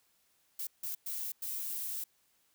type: noise bursts at uneven times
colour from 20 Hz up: violet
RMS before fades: -38 dBFS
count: 4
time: 0.59-0.67 / 0.83-0.95 / 1.06-1.32 / 1.42-2.04 s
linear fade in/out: 5 ms
effects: white hiss -72 dBFS RMS until 2.54 s